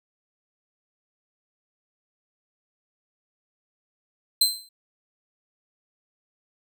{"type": "tone with exponential decay", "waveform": "sawtooth", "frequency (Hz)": 4102, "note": "C8", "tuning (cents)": -35, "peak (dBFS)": -11, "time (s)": [4.41, 4.69], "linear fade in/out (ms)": 5, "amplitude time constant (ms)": 59, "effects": []}